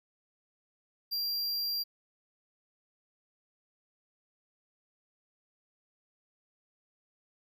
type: tone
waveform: square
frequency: 4750 Hz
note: D8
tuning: 19 cents sharp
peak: -31 dBFS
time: 1.11-1.84 s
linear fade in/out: 20 ms
effects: none